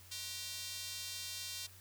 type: tone with high-pass filter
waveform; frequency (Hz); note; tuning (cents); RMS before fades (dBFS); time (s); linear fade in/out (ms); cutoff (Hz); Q
square; 212.3; G#3; +38; -44; 0.11-1.67; 10; 4100; 1.4
effects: added 92 Hz sine -59 dBFS peak until 1.8 s + white hiss -59 dBFS RMS until 1.8 s